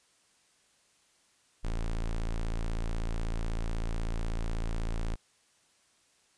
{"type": "tone", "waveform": "square", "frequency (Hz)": 28.08, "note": "A0", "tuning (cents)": 36, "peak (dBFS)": -30, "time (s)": [1.63, 5.16], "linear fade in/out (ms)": 20, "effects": ["white hiss -67 dBFS RMS until 6.37 s", "resampled to 22050 Hz"]}